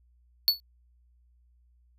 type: tone with exponential decay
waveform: square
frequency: 4435 Hz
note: C#8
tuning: in tune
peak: -15 dBFS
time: 0.48-0.6 s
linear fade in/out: 0 ms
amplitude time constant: 26 ms
effects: added 60 Hz sine -60 dBFS peak until 1.98 s